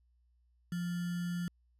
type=tone with sample-and-hold; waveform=sine; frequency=174.61 Hz; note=F3; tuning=in tune; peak=-33 dBFS; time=0.72-1.48 s; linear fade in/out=2 ms; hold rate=1575 Hz; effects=added 60 Hz sine -67 dBFS peak until 1.79 s + resampled to 32000 Hz